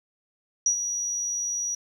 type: tone with ADSR envelope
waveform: sine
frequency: 5800 Hz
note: F#8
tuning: 35 cents flat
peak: -17 dBFS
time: 0.66-1.75 s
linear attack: 3 ms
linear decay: 89 ms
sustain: -9 dB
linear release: 6 ms
effects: 9-bit